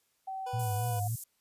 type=tone with pitch glide; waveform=sine; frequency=766 to 718.8 Hz; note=G5 to F5; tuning=-40 to +50 cents; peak=-35 dBFS; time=0.27-1.08 s; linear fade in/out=10 ms; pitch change=-110 cents; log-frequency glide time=0.55-0.96 s
type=tone; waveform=25% pulse; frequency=493.9 Hz; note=B4; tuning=in tune; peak=-37 dBFS; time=0.46-1 s; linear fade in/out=10 ms
type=tone with vibrato; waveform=sine; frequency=110 Hz; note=A2; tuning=in tune; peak=-30 dBFS; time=0.53-1.16 s; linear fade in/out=10 ms; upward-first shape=triangle; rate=3.6 Hz; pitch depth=140 cents each way
type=high-pass noise; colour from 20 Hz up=pink; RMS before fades=-42 dBFS; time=0.59-1.24 s; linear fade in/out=5 ms; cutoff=7700 Hz; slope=24 dB/octave
effects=white hiss -74 dBFS RMS until 1.4 s + resampled to 32000 Hz